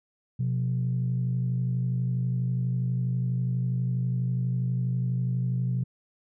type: tone pair together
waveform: sine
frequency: 126.1 / 178.33 Hz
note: B2 / F3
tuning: +36 / +36 cents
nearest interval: tritone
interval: 600 cents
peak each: -24 / -31 dBFS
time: 0.39-5.84 s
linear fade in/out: 10 ms
effects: tanh soft clip ceiling -18 dBFS